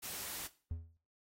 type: noise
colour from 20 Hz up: white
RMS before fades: -43 dBFS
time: 0.02-0.48 s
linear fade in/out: 20 ms
type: tone with exponential decay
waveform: triangle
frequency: 82.41 Hz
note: E2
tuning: in tune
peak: -32 dBFS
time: 0.71-0.97 s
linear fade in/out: 0 ms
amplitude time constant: 56 ms
effects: noise-tail reverb RT60 0.4 s tail -17 dB re dry + AAC 48 kbps